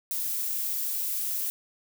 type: noise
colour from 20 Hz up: violet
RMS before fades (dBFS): -30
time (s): 0.11-1.5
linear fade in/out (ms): 0
effects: none